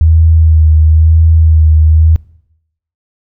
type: tone with vibrato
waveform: sine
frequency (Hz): 79.5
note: D#2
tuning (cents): +38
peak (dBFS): -3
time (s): 0.01-2.16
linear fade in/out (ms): 0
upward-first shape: sine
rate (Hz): 1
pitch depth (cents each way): 31
effects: noise-tail reverb RT60 0.8 s tail -22 dB re dry

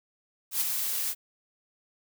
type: noise with ADSR envelope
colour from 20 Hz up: blue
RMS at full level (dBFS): -25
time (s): 0.51-1.15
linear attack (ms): 100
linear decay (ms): 12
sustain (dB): -5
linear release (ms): 49
effects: none

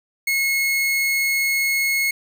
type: tone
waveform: 40% pulse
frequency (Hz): 2175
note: C#7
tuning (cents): -33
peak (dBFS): -17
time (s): 0.27-2.11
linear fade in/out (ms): 5
effects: none

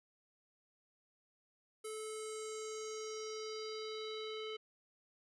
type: tone with low-pass filter sweep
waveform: square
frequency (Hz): 434.6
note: A4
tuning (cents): -21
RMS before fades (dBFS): -44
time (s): 1.84-4.57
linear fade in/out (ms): 10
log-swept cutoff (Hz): 10000 to 3300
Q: 4.7
effects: none

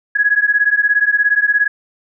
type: beating tone pair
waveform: sine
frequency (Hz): 1664 / 1681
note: G#6 / G#6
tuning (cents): +3 / +20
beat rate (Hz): 17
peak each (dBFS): -14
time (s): 0.15-1.68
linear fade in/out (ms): 10
effects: none

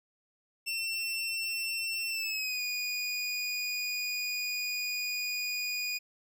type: tone with pitch glide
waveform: 25% pulse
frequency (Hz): 2698 to 2460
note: E7 to D#7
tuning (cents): +40 to -20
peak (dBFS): -28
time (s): 0.66-5.99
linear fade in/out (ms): 20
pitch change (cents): -160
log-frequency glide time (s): 2.09-2.61
effects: none

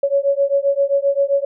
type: beating tone pair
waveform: sine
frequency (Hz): 554.4 / 562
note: C#5 / C#5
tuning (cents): 0 / +24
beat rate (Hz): 7.6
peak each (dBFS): -17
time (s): 0.03-1.45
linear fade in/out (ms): 5
effects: none

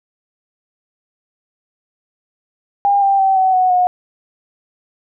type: tone with pitch steps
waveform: sine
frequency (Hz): 804 / 787.5 / 771.2 / 755.4 / 739.8 / 724.6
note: G5 / G5 / G5 / F#5 / F#5 / F#5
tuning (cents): +44 / +8 / -28 / +36 / 0 / -36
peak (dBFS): -10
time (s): 2.85-3.87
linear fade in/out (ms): 0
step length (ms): 170
effects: none

